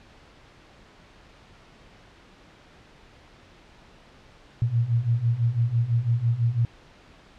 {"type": "beating tone pair", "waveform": "sine", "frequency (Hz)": [114, 120], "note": ["A#2", "B2"], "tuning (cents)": [-38, -49], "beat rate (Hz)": 6, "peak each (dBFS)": [-25, -22], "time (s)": [4.62, 6.65], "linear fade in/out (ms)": 0, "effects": ["pink hiss -52 dBFS RMS until 7.38 s", "low-pass 4000 Hz 12 dB/octave"]}